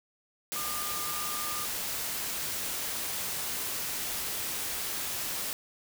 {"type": "tone in noise", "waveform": "sine", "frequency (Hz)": 1206, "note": "D6", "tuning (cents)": 46, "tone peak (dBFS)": -38, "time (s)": [0.56, 1.65], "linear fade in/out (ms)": 0, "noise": "white", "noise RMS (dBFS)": -34, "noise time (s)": [0.52, 5.53], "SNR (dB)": -7, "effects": []}